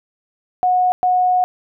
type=tone bursts at uneven times; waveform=sine; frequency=730 Hz; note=F#5; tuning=24 cents flat; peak=-12 dBFS; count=2; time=0.63-0.92 / 1.03-1.44 s; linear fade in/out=0 ms; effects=none